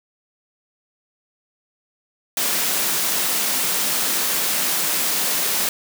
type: high-pass noise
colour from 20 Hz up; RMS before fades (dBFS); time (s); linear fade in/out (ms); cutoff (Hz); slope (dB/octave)
white; -21; 2.37-5.69; 2; 150; 48
effects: none